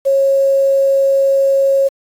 sine tone with quantisation, 546 Hz, C#5, 26 cents flat, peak -9 dBFS, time 0.05-1.89 s, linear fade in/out 20 ms, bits 6, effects AAC 64 kbps

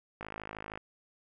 click train, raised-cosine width 0.5 ms, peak -25 dBFS, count 31, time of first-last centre 0.21-0.775 s, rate 53.1 Hz, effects none

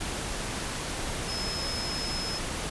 sine tone in noise, 5170 Hz, E8, 34 cents flat, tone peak -33 dBFS, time 1.28-2.39 s, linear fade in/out 10 ms, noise pink, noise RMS -33 dBFS, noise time 0-2.7 s, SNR -3 dB, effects resampled to 24000 Hz

